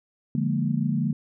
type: chord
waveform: sine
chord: Bb dominant seventh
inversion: first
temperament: equal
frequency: 146.83 / 174.61 / 207.7 / 233.1 Hz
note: D3 / F3 / Ab3 / Bb3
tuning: 0 / 0 / 0 / 0 cents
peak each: -26 / -29 / -28 / -27 dBFS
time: 0.35-1.13 s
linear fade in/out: 2 ms
effects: none